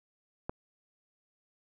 click, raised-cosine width 1 ms, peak -20 dBFS, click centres 0.495 s, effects none

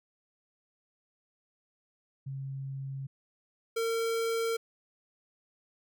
sine / square tone pair in turn, 135.7 / 456.4 Hz, C#3 / A#4, -36 / -37 cents, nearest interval octave + major sixth, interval 2099 cents, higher second, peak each -35 / -29 dBFS, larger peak second, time 2.26-3.07 / 3.76-4.57 s, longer neither, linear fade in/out 10 ms, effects none

